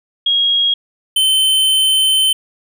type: tone pair in turn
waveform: sine / square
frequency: 3283 / 3075 Hz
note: G#7 / G7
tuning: -21 / -34 cents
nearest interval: minor second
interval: 113 cents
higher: first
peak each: -11 dBFS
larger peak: neither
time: 0.26-0.74 / 1.16-2.33 s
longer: second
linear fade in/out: 5 ms
effects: none